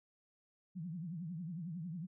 sine tone with vibrato, 169.5 Hz, E3, 49 cents sharp, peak -40 dBFS, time 0.75-2.07 s, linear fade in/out 20 ms, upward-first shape triangle, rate 11 Hz, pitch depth 210 cents each way, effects none

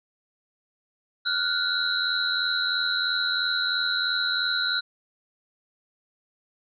sine tone cluster, 1409 / 1492 / 3903 / 4107 Hz, F6 / F#6 / B7 / C8, +15 / +14 / -21 / -33 cents, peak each -28 dBFS, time 1.25-4.81 s, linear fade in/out 20 ms, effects MP3 96 kbps

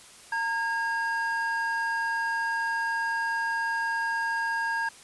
triangle tone pair together, 914.2 / 1629 Hz, A#5 / G#6, -34 / -34 cents, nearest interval minor seventh, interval 1000 cents, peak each -28 / -26 dBFS, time 0.32-4.89 s, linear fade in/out 5 ms, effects white hiss -50 dBFS RMS until 5.03 s + resampled to 24000 Hz

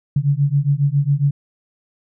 sine beating tone pair, 138.59 / 145.89 Hz, C#3 / D3, 0 / -11 cents, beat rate 7.3 Hz, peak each -17 dBFS, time 0.16-1.31 s, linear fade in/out 5 ms, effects none

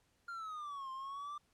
triangle exponential two-way sweep, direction down then up, 1406 to 1046.5 to 1188 Hz, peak -40 dBFS, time 0.28-1.38 s, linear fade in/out 5 ms, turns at 0.91 s, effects pink hiss -75 dBFS RMS until 1.53 s + low-pass 11000 Hz 12 dB/octave

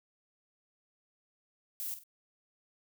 violet noise with echo, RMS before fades -38 dBFS, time 1.8-1.94 s, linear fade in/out 0 ms, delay 48 ms, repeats 2, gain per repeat -10 dB, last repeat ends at 2.036 s, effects none

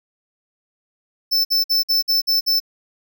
square tone bursts, 5290 Hz, E8, 5 cents sharp, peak -15 dBFS, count 7, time 1.31-2.602 s, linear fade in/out 20 ms, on 140 ms, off 52 ms, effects none

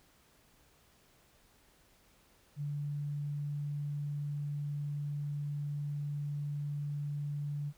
sine tone, 145.4 Hz, D3, 17 cents flat, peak -34 dBFS, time 2.56-7.73 s, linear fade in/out 50 ms, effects pink hiss -66 dBFS RMS until 7.77 s

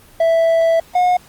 triangle tone pair in turn, 659.3 / 721.9 Hz, E5 / F#5, 0 / -43 cents, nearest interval major second, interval 157 cents, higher second, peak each -9 dBFS, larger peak neither, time 0.2-0.8 / 0.95-1.17 s, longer first, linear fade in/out 5 ms, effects pink hiss -46 dBFS RMS until 1.28 s + Opus 24 kbps

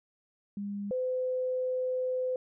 sine tone pair in turn, 202.2 / 509.5 Hz, G#3 / C5, -46 / -46 cents, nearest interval octave + major third, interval 1600 cents, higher second, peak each -33 / -28 dBFS, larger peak second, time 0.57-0.91 / 0.91-2.36 s, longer second, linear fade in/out 2 ms, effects none

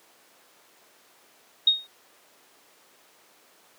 sine tone with exponential decay, 3730 Hz, A#7, in tune, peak -12 dBFS, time 1.67-1.87 s, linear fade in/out 5 ms, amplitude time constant 43 ms, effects pink hiss -57 dBFS RMS until 3.78 s + high-pass 400 Hz 12 dB/octave

